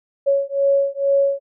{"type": "beating tone pair", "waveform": "sine", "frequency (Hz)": [554.4, 556.6], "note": ["C#5", "C#5"], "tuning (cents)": [0, 7], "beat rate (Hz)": 2.2, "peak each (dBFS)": -18, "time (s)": [0.26, 1.4], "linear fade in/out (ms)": 20, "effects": []}